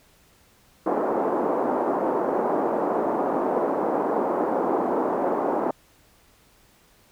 pink band-pass noise, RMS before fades -24 dBFS, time 0.86-5.71 s, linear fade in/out 5 ms, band 280 to 980 Hz, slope 24 dB/octave, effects pink hiss -58 dBFS RMS until 7.11 s

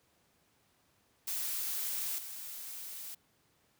blue noise with level steps, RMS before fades -36 / -44 dBFS, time 1.27-3.15 s, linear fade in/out 10 ms, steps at 2.18 s, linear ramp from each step 5 ms, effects pink hiss -71 dBFS RMS until 3.79 s + high-pass 80 Hz 12 dB/octave

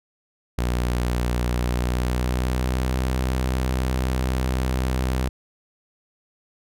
sawtooth tone with pitch glide, 60.7 to 63.9 Hz, B1 to C2, -29 to -40 cents, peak -17 dBFS, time 0.58-5.29 s, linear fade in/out 5 ms, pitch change +89 cents, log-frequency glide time 1.58-2.98 s, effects none

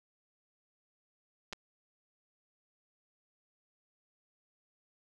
clicks, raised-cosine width 0.2 ms, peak -23 dBFS, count 2, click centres 1.527 / 1.532 s, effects none

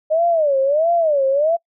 sine tone with vibrato, 607 Hz, D#5, 43 cents flat, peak -13 dBFS, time 0.1-1.57 s, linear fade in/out 20 ms, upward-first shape sine, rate 1.5 Hz, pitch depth 220 cents each way, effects noise-tail reverb RT60 0.1 s tail -24 dB re dry

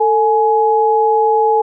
sine tone pair together, 445.5 / 841 Hz, A4 / G#5, +22 / +22 cents, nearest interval major seventh, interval 1100 cents, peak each -13 / -12 dBFS, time 0-1.62 s, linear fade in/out 10 ms, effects none

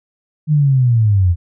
sine linear sweep, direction down, 155.56 to 83.1 Hz, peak -9 dBFS, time 0.47-1.36 s, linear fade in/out 50 ms, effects none

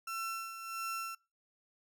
35% pulse tone with tremolo, 1350 Hz, E6, 41 cents sharp, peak -34 dBFS, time 0.07-1.15 s, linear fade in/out 5 ms, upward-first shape sine, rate 1.5 Hz, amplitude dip 60%, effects noise-tail reverb RT60 0.3 s tail -24 dB re dry

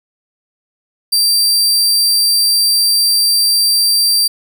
sawtooth tone, 4699 Hz, D8, in tune, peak -7 dBFS, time 1.12-4.28 s, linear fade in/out 10 ms, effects none

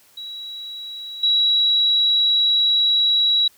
sine tone with level steps, 3890 Hz, B7, 27 cents flat, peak -30 / -14 dBFS, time 0.17-3.48 s, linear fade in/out 5 ms, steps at 1.23 s, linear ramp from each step 5 ms, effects white hiss -54 dBFS RMS until 3.57 s

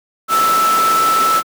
sine tone in noise, 1318.5 Hz, E6, in tune, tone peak -11 dBFS, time 0.28-1.43 s, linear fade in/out 50 ms, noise pink, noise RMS -20 dBFS, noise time 0.28-1.43 s, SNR +6 dB, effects high-pass 300 Hz 12 dB/octave

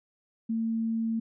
sine tone, 225.8 Hz, A3, 45 cents sharp, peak -26 dBFS, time 0.49-1.2 s, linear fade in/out 10 ms, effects none

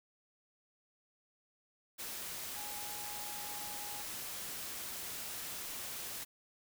sine tone in noise, 830.6 Hz, G#5, in tune, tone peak -49 dBFS, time 2.55-4.03 s, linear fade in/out 20 ms, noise white, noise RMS -43 dBFS, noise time 1.98-6.25 s, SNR -9 dB, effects none

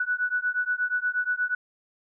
sine beating tone pair, 1475 / 1483.4 Hz, F#6 / F#6, -6 / +4 cents, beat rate 8.4 Hz, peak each -27 dBFS, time 0-1.55 s, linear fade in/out 5 ms, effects none

